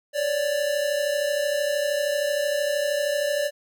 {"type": "tone pair together", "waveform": "square", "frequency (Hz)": [554.4, 587.4], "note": ["C#5", "D5"], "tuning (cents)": [0, 0], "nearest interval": "minor second", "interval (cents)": 100, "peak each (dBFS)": [-29, -24], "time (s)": [0.13, 3.51], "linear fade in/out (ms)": 50, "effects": []}